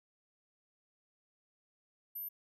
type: tone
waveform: sine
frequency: 13000 Hz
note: G#9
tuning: 38 cents flat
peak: -39 dBFS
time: 2.15-2.29 s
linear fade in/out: 10 ms
effects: none